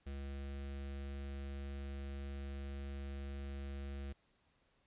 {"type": "tone with notch filter", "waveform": "square", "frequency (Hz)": 69.3, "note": "C#2", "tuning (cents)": 0, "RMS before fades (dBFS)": -44, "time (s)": [0.06, 4.13], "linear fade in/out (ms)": 10, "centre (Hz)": 960, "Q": 1.7, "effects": ["pink hiss -75 dBFS RMS until 4.86 s", "resampled to 8000 Hz"]}